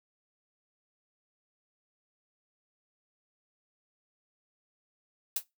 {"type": "noise with exponential decay", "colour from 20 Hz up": "blue", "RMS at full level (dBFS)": -24, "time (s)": [5.36, 5.44], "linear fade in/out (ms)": 5, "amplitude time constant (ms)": 16, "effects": ["noise-tail reverb RT60 0.2 s tail -20 dB re dry"]}